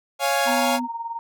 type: chord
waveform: sawtooth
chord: Db major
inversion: none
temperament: equal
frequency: 554.4 / 698.5 / 830.6 Hz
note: Db5 / F5 / Ab5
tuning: 0 / 0 / 0 cents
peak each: -20 dBFS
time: 0.19-0.8 s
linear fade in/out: 50 ms
type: tone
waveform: sine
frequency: 248 Hz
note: B3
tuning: 7 cents sharp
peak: -25 dBFS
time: 0.45-0.88 s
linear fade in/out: 50 ms
type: tone with tremolo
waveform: sine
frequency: 925 Hz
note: A#5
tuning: 14 cents flat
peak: -25 dBFS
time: 0.47-1.19 s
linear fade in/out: 0 ms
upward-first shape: sine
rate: 19 Hz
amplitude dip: 65%
effects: none